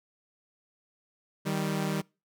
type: tone pair together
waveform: sawtooth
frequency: 155.8 / 195.76 Hz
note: D#3 / G3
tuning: +3 / -2 cents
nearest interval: major third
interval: 395 cents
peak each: -27 dBFS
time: 1.45-2.02 s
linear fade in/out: 20 ms
effects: noise-tail reverb RT60 0.3 s tail -26 dB re dry